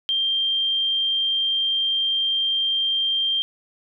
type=tone; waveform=sine; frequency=3175 Hz; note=G7; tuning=21 cents sharp; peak=-19 dBFS; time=0.09-3.42 s; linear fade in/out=0 ms; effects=none